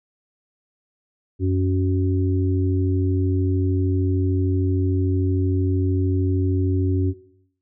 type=harmonic tone; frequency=93.2 Hz; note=F#2; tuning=13 cents sharp; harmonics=1 / 3 / 4; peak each=-19 / -24 / -26 dBFS; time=1.39-7.14 s; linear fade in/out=50 ms; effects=noise-tail reverb RT60 0.7 s tail -18 dB re dry